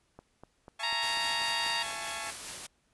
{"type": "click train", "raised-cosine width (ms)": 1, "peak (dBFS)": -33, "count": 7, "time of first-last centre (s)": [0.19, 1.664], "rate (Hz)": 4.07}
{"type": "chord", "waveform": "15% pulse", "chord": "A major seventh", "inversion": "second", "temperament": "equal with one note detuned", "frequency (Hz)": [675.4, 830.6, 880, 1108.7], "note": ["E5", "G#5", "A5", "C#6"], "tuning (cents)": [42, 0, 0, 0], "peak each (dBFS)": -36, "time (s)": [0.79, 2.31], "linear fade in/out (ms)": 10}
{"type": "harmonic tone", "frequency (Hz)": 932.3, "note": "A#5", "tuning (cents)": 0, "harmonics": [1, 2, 3, 4, 5], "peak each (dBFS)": [-36, -36, -36, -36, -36], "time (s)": [0.83, 1.83], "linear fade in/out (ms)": 5}
{"type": "noise with tremolo", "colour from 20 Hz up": "white", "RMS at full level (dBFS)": -39, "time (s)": [1.02, 2.67], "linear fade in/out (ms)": 10, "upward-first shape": "sine", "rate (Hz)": 4.9, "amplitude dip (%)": 30}
{"effects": ["pink hiss -72 dBFS RMS until 2.93 s", "resampled to 24000 Hz"]}